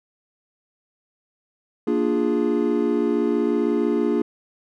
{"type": "chord", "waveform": "triangle", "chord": "Bb dominant seventh", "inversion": "none", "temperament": "equal", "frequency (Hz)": [233.1, 293.7, 349.2, 415.3], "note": ["Bb3", "D4", "F4", "Ab4"], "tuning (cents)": [0, 0, 0, 0], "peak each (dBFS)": -22, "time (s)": [1.87, 4.22], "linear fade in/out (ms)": 5, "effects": []}